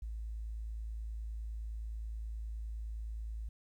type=tone; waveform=sine; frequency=54.8 Hz; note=A1; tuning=6 cents flat; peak=-38 dBFS; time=0.02-3.49 s; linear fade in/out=5 ms; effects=12-bit